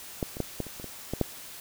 clicks, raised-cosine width 2 ms, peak -14 / -25 / -14 / -16 / -28 / -29 / -25 / -16 / -10 dBFS, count 9, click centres 0.228 / 0.369 / 0.403 / 0.603 / 0.667 / 0.799 / 0.843 / 1.136 / 1.213 s, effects white hiss -44 dBFS RMS until 1.6 s

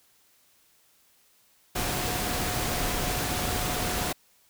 sine tone in noise, 724 Hz, F#5, 38 cents flat, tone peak -37 dBFS, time 1.75-4.13 s, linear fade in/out 10 ms, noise pink, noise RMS -29 dBFS, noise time 1.75-4.13 s, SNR -11 dB, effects white hiss -63 dBFS RMS until 4.49 s

